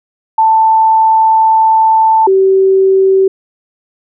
sine tone pair in turn, 885 / 383.7 Hz, A5 / G4, +10 / -37 cents, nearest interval octave + major second, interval 1447 cents, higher first, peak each -5 dBFS, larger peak neither, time 0.38-2.27 / 2.27-3.28 s, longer first, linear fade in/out 5 ms, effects none

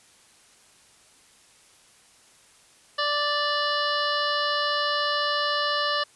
harmonic tone, 586 Hz, D5, 4 cents flat, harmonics 1 / 2 / 3 / 5 / 6 / 7 / 8 / 9, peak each -30 / -27 / -29 / -31 / -37 / -33 / -36 / -36 dBFS, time 2.98-6.04 s, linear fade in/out 10 ms, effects white hiss -56 dBFS RMS until 6.15 s + resampled to 24000 Hz

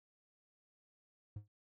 triangle tone with exponential decay, 103.83 Hz, G#2, in tune, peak -37 dBFS, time 1.36-1.48 s, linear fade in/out 5 ms, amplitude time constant 26 ms, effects none

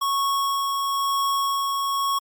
square tone with tremolo, 1104 Hz, C#6, 7 cents flat, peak -21 dBFS, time 0.01-2.19 s, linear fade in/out 10 ms, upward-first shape sine, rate 1 Hz, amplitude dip 25%, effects Opus 48 kbps

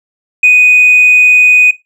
triangle tone with tanh clipping, 2489 Hz, D#7, in tune, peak -3 dBFS, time 0.43-1.71 s, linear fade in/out 5 ms, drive 5 dB, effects noise-tail reverb RT60 0.2 s tail -17 dB re dry

